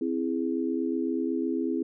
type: chord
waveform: sine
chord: C augmented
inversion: none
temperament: equal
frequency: 261.6 / 329.6 / 415.3 Hz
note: C4 / E4 / G#4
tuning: 0 / 0 / 0 cents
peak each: -29 / -29 / -33 dBFS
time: 0.01-1.83 s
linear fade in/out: 5 ms
effects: none